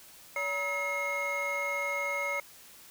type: tone cluster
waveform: triangle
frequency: 568 / 955 / 1286 / 2156 Hz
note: C#5 / A#5 / E6 / C#7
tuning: +42 / +42 / -43 / -49 cents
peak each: -34 / -38 / -37 / -30 dBFS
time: 0.36-2.4 s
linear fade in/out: 2 ms
effects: white hiss -53 dBFS RMS until 2.9 s